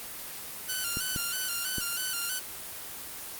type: tone with vibrato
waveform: 5% pulse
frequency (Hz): 1450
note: F#6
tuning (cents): -35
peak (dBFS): -19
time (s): 0.68-2.4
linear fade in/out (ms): 20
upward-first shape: square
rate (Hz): 3.1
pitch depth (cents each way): 67
type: clicks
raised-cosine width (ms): 3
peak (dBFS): -21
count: 3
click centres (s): 0.971 / 1.162 / 1.783
effects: white hiss -40 dBFS RMS until 3.39 s + Opus 24 kbps